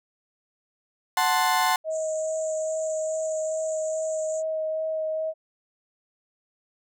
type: chord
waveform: 35% pulse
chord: F# diminished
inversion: none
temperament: equal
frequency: 740 / 880 / 1046.5 Hz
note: F#5 / A5 / C6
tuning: 0 / 0 / 0 cents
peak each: -23 dBFS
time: 1.17-1.76 s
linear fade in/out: 2 ms
type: tone with vibrato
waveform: sine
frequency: 632 Hz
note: D#5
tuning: 27 cents sharp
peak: -25 dBFS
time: 1.84-5.34 s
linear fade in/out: 50 ms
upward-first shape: sine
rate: 2.4 Hz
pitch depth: 10 cents each way
type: band-pass noise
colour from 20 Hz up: white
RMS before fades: -41 dBFS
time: 1.9-4.43 s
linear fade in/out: 50 ms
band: 6700 to 7700 Hz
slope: 96 dB/octave
effects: none